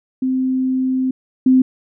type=tone pair in turn; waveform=sine; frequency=259.5 / 258.6 Hz; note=C4 / C4; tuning=-14 / -20 cents; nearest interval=unison; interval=6 cents; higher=first; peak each=-15 / -8 dBFS; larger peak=second; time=0.22-1.11 / 1.46-1.62 s; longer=first; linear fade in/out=5 ms; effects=none